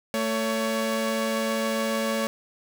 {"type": "tone pair together", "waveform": "sawtooth", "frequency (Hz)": [223.1, 561.2], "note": ["A3", "C#5"], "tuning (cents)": [24, 21], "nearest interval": "octave + major third", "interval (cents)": 1597, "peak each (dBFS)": -23, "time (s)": [0.14, 2.27], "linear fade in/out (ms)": 0, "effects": []}